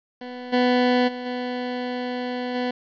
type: tone with level steps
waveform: 20% pulse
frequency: 248.4 Hz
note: B3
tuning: 10 cents sharp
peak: -28 / -12 / -25 / -21 / -18 dBFS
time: 0.21-2.71 s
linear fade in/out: 5 ms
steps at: 0.52 / 1.07 / 1.25 / 2.54 s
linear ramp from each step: 20 ms
effects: resampled to 11025 Hz + 9-bit